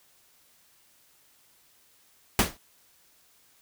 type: noise with exponential decay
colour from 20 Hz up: pink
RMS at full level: -17 dBFS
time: 2.39-2.57 s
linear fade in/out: 1 ms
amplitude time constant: 38 ms
effects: white hiss -62 dBFS RMS until 3.61 s